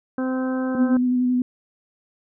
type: harmonic tone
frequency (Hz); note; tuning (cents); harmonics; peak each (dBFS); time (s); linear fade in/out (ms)
258.6; C4; -20; 1 / 2 / 3 / 4 / 5 / 6; -22 / -29 / -37 / -38 / -38 / -37; 0.18-0.97; 2
type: tone with vibrato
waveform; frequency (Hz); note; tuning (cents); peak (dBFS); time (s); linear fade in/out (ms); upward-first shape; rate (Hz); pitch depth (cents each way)
sine; 250; B3; +21; -17; 0.75-1.42; 2; square; 11; 13
effects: none